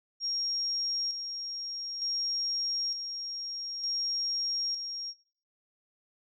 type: tone with tremolo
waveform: sine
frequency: 5580 Hz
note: F8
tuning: 2 cents flat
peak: -29 dBFS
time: 0.2-5.14 s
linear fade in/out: 50 ms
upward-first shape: square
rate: 0.55 Hz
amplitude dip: 50%
effects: noise-tail reverb RT60 0.5 s tail -20 dB re dry